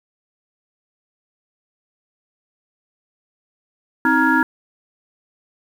sine tone cluster, 261.3 / 316.2 / 938 / 1405 / 1673 Hz, C4 / D#4 / A#5 / F6 / G#6, -2 / +28 / +11 / +10 / +12 cents, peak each -19 dBFS, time 4.05-4.43 s, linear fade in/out 2 ms, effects tanh soft clip ceiling -2 dBFS + 7-bit

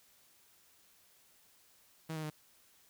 sawtooth tone with pitch steps, 160 / 156.44 / 152.95 Hz, D#3 / D#3 / D#3, +49 / +10 / -29 cents, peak -34 dBFS, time 2.09-2.303 s, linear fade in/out 10 ms, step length 71 ms, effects white hiss -66 dBFS RMS until 2.89 s

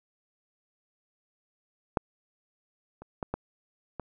clicks, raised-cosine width 1 ms, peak -10 / -30 / -18 / -16 / -21 dBFS, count 5, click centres 1.972 / 3.02 / 3.228 / 3.34 / 3.997 s, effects none

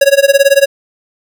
square tone with tremolo, 554.4 Hz, C#5, in tune, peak -3 dBFS, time 0.01-0.66 s, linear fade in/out 5 ms, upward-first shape sine, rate 18 Hz, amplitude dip 95%, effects none

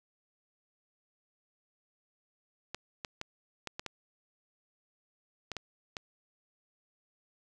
clicks, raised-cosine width 0.2 ms, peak -20 dBFS, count 9, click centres 2.746 / 3.048 / 3.214 / 3.673 / 3.795 / 3.863 / 5.517 / 5.567 / 5.968 s, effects none

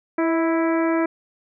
harmonic tone with a mistuned harmonic, 329.5 Hz, E4, 1 cent flat, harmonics 1 / 2 / 3 / 4 / 5 / 6 / 7, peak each -19 / -25 / -29 / -31 / -33 / -35 / -36 dBFS, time 0.18-1.06 s, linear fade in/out 5 ms, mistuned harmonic 2, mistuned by -28 cents, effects none

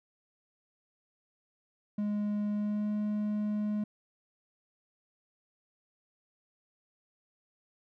triangle tone with pitch glide, 207.7 to 209.9 Hz, G#3 to G#3, 0 to +19 cents, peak -27 dBFS, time 1.98-3.84 s, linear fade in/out 5 ms, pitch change +19 cents, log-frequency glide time 2.52-2.9 s, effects none

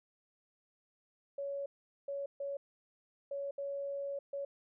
sine tone bursts at uneven times, 560 Hz, C#5, 18 cents sharp, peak -36 dBFS, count 6, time 1.38-1.66 / 2.08-2.26 / 2.4-2.57 / 3.31-3.51 / 3.58-4.19 / 4.33-4.45 s, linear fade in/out 5 ms, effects none

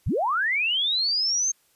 sine linear sweep, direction up, 34.38 to 6430 Hz, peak -21 dBFS, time 0.06-1.52 s, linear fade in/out 10 ms, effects white hiss -64 dBFS RMS until 1.75 s + resampled to 32000 Hz

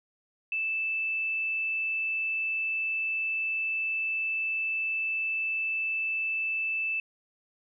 sine tone, 2637 Hz, E7, in tune, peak -27 dBFS, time 0.52-7 s, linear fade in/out 2 ms, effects none

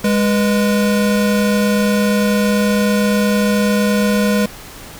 square tone pair together, 205.7 / 489.6 Hz, G#3 / B4, -16 / -15 cents, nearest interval octave + minor third, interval 1501 cents, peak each -14 / -20 dBFS, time 0.04-4.46 s, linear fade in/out 5 ms, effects pink hiss -35 dBFS RMS until 4.99 s

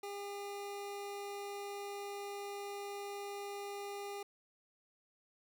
25% pulse tone, 403.6 Hz, G#4, 49 cents flat, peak -38 dBFS, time 0.03-4.23 s, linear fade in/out 5 ms, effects none

